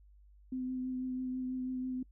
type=tone with vibrato; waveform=sine; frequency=255.9 Hz; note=C4; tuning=38 cents flat; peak=-34 dBFS; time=0.52-2.03 s; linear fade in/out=5 ms; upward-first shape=triangle; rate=6.1 Hz; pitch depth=18 cents each way; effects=noise-tail reverb RT60 0.1 s tail -25 dB re dry + added 50 Hz sine -57 dBFS peak until 2.11 s